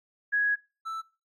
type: tone pair in turn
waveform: sine / triangle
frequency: 1665 / 1321.5 Hz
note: G#6 / E6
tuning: +4 / +4 cents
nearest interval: major third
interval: 400 cents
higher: first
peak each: -22 / -30 dBFS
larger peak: first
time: 0.32-0.56 / 0.85-1.02 s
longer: first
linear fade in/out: 20 ms
effects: noise-tail reverb RT60 0.3 s tail -20 dB re dry + AAC 48 kbps